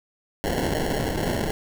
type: noise with sample-and-hold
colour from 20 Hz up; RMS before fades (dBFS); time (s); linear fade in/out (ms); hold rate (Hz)
white; -25; 0.44-1.51; 0; 1225
effects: none